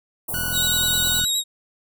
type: band-stop noise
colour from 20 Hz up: white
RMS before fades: -28 dBFS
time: 0.28-1.21 s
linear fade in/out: 10 ms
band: 1100 to 8800 Hz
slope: 48 dB/octave
type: tone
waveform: sawtooth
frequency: 1473 Hz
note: F#6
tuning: 8 cents flat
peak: -23 dBFS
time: 0.34-1.25 s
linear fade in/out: 2 ms
type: click train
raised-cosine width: 5 ms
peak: -21 dBFS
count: 39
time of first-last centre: 0.34-1.238 s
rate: 42.3 Hz
type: tone with vibrato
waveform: 25% pulse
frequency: 3805 Hz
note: A#7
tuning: 35 cents sharp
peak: -15 dBFS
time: 0.52-1.44 s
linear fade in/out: 50 ms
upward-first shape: sine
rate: 9.7 Hz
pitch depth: 26 cents each way
effects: none

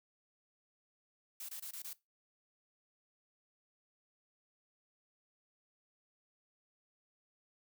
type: noise bursts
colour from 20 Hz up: blue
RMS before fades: -45 dBFS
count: 5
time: 1.4-1.932 s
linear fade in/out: 5 ms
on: 88 ms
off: 23 ms
effects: noise-tail reverb RT60 0.2 s tail -19 dB re dry

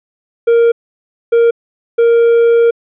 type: tone bursts at uneven times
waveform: triangle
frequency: 466.2 Hz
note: A#4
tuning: in tune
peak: -4 dBFS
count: 3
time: 0.47-0.72 / 1.32-1.51 / 1.98-2.71 s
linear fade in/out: 10 ms
effects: resampled to 8000 Hz

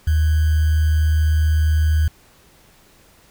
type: tone with sample-and-hold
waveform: sine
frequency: 77.78 Hz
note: D#2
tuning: in tune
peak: -13 dBFS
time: 0.07-2.08 s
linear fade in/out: 5 ms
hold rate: 1575 Hz
effects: pink hiss -52 dBFS RMS until 3.3 s

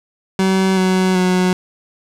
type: tone with pitch steps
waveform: 30% pulse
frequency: 190 / 186.52 / 183.1 Hz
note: F#3 / F#3 / F#3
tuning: +46 / +14 / -18 cents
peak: -10 dBFS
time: 0.39-1.53 s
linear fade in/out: 2 ms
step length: 380 ms
effects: low-pass 9000 Hz 12 dB/octave + 7-bit

